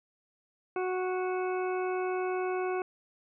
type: harmonic tone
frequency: 368.8 Hz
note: F#4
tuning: 6 cents flat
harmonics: 1 / 2 / 3 / 4 / 6 / 7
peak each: -30 / -36 / -40 / -42 / -46 / -47 dBFS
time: 0.76-2.82 s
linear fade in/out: 2 ms
effects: none